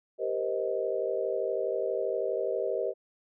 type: chord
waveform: sine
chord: C minor seventh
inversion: second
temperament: just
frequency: 392.4 / 470.9 / 523.3 / 627.9 Hz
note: G4 / Bb4 / C5 / Eb5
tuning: +2 / +18 / 0 / +16 cents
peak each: -33 dBFS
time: 0.18-2.94 s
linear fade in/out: 50 ms
effects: none